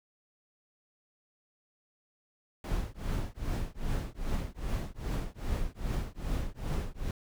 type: noise with tremolo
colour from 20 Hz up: brown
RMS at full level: -29 dBFS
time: 2.64-7.11 s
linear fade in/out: 2 ms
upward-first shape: triangle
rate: 2.5 Hz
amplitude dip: 100%
effects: none